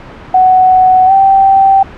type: tone with pitch glide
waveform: sine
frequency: 744 to 777.8 Hz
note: F#5 to G5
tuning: +9 to -14 cents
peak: -3 dBFS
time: 0.34-1.83 s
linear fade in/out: 5 ms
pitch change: +77 cents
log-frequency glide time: 1.06-1.12 s
effects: pink hiss -30 dBFS RMS until 1.97 s + low-pass 2000 Hz 12 dB/octave